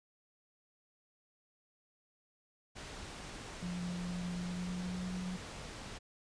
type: low-pass noise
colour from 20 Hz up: pink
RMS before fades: -47 dBFS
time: 2.75-5.99 s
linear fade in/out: 20 ms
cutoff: 8100 Hz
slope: 12 dB/octave
type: tone with pitch glide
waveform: sine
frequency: 177.3 to 182.6 Hz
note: F3 to F#3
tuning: +26 to -23 cents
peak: -37 dBFS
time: 3.62-5.37 s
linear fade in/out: 10 ms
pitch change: +51 cents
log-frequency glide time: 4.37-5.06 s
effects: resampled to 22050 Hz